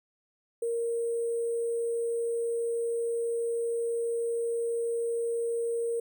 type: tone with sample-and-hold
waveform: sine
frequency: 466.2 Hz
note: A#4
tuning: in tune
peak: -27 dBFS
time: 0.62-6 s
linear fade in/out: 5 ms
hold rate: 8820 Hz
effects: none

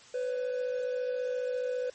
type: tone pair together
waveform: triangle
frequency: 499.8 / 554.5 Hz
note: B4 / C#5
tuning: +21 / 0 cents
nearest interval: major second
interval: 179 cents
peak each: -28 / -37 dBFS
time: 0.14-1.9 s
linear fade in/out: 5 ms
effects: white hiss -54 dBFS RMS until 1.94 s + MP3 32 kbps

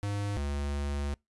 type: tone pair in turn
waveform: square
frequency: 101.7 / 71.35 Hz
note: G#2 / D2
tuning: -36 / -49 cents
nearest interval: tritone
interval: 613 cents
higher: first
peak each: -31 / -31 dBFS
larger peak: neither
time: 0.03-0.37 / 0.37-1.14 s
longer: second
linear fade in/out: 0 ms
effects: noise-tail reverb RT60 0.2 s tail -26 dB re dry + resampled to 24000 Hz

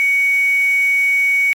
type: tone with quantisation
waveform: sine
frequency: 2240 Hz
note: C#7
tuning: 18 cents sharp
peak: -12 dBFS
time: 0-1.53 s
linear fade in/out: 0 ms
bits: 5
effects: AAC 48 kbps

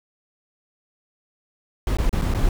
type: noise with dropouts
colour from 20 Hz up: brown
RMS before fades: -20 dBFS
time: 1.87-2.49 s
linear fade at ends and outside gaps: 1 ms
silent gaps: 1.97-1.985 / 2.094-2.128 / 2.214-2.219 / 2.339-2.347 s
effects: none

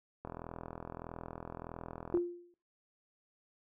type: click train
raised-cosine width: 1 ms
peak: -28 dBFS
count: 81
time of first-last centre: 0.25-2.173 s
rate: 41.6 Hz
type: tone with exponential decay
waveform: sine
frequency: 349.2 Hz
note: F4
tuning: in tune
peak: -24 dBFS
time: 2.14-2.54 s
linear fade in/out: 1 ms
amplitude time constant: 85 ms
effects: noise-tail reverb RT60 0.3 s tail -17 dB re dry

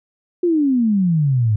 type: exponential sweep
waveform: sine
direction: down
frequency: 361.8 to 102.5 Hz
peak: -13 dBFS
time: 0.43-1.56 s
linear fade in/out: 5 ms
effects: none

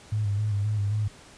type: tone with vibrato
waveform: sine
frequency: 103.83 Hz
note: G#2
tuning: in tune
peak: -23 dBFS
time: 0.12-1.08 s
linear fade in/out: 5 ms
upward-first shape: square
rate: 3.8 Hz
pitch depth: 44 cents each way
effects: pink hiss -50 dBFS RMS until 1.37 s + resampled to 22050 Hz

